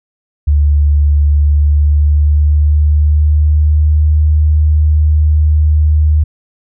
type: tone with pitch glide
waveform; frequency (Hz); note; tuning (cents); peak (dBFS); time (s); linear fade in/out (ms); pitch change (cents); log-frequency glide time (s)
sine; 73.1 to 76.29; D2 to D#2; -7 to -34; -6; 0.47-6.24; 10; +73; 1.24-4.18
effects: none